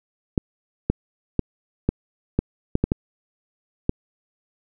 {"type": "clicks", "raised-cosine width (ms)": 3, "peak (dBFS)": -5, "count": 9, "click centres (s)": [0.378, 0.9, 1.393, 1.89, 2.39, 2.754, 2.84, 2.919, 3.894], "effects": []}